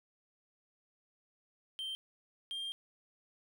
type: tone pair in turn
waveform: triangle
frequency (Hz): 3136 / 3196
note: G7 / G7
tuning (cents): 0 / +33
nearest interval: unison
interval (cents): 33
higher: second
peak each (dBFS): -36 / -36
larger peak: neither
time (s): 1.79-1.95 / 2.51-2.72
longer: second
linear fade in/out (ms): 0
effects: none